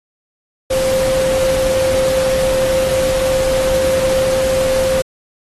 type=tone in noise; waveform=sine; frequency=525 Hz; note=C5; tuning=6 cents sharp; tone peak=-13 dBFS; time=0.7-5.02 s; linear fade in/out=10 ms; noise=pink; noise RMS=-23 dBFS; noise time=0.7-5.02 s; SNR=+7 dB; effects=AAC 32 kbps

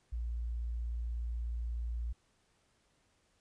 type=tone; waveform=sine; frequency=58.27 Hz; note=A#1; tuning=in tune; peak=-34 dBFS; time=0.12-2.13 s; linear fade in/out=10 ms; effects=pink hiss -73 dBFS RMS until 3.4 s + resampled to 22050 Hz

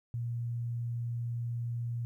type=tone; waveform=sine; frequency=118.4 Hz; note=A#2; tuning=27 cents sharp; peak=-32 dBFS; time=0.14-2.05 s; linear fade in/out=0 ms; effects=12-bit

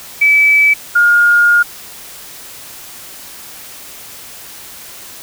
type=tone pair in turn; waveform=sine; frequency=2300 / 1421.8 Hz; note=D7 / F6; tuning=-37 / +31 cents; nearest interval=minor sixth; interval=832 cents; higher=first; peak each=-6 dBFS; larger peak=neither; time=0.21-0.74 / 0.95-1.63 s; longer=second; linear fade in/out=10 ms; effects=white hiss -33 dBFS RMS until 5.22 s

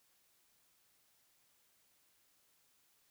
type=silence; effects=white hiss -73 dBFS RMS until 3.1 s

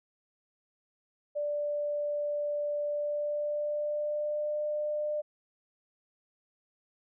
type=tone with pitch glide; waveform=sine; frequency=587.3 to 599.3 Hz; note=D5 to D5; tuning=0 to +35 cents; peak=-29 dBFS; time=1.35-5.22 s; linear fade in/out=20 ms; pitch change=+35 cents; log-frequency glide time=2.86-4.6 s; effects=none

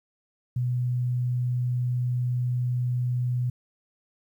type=tone; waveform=sine; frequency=123.8 Hz; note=B2; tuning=5 cents sharp; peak=-23 dBFS; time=0.56-3.5 s; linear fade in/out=5 ms; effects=10-bit

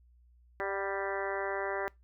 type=harmonic tone with a mistuned harmonic; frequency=196.9 Hz; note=G3; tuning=8 cents sharp; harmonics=2 / 3 / 4 / 5 / 6 / 7 / 8 / 9 / 10; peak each=-37 / -38 / -40 / -42 / -44 / -44 / -42 / -43 / -43 dBFS; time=0.6-1.88 s; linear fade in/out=0 ms; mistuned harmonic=4; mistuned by=-28 cents; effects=noise-tail reverb RT60 0.2 s tail -23 dB re dry + added 60 Hz sine -59 dBFS peak until 2.03 s

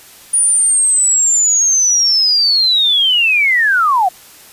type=linear sweep; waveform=sine; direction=down; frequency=9620 to 698.5 Hz; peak=-9 dBFS; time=0.33-4.09 s; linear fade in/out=10 ms; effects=white hiss -40 dBFS RMS until 4.52 s + resampled to 32000 Hz

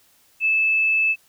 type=tone; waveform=sine; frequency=2620 Hz; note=E7; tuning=11 cents flat; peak=-16 dBFS; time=0.4-1.16 s; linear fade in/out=50 ms; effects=white hiss -58 dBFS RMS until 1.28 s

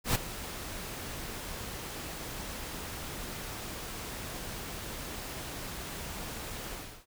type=noise with ADSR envelope; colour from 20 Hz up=pink; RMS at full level=-26 dBFS; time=0.04-7.06 s; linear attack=110 ms; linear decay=14 ms; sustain=-14 dB; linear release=340 ms; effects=none

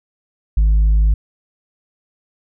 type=tone; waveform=sine; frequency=52.6 Hz; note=G#1; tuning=23 cents sharp; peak=-7 dBFS; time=0.57-1.14 s; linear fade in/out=5 ms; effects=tanh soft clip ceiling -9 dBFS

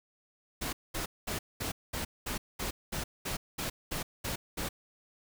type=noise bursts; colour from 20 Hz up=pink; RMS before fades=-35 dBFS; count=13; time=0.61-4.69 s; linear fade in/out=10 ms; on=120 ms; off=210 ms; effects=none

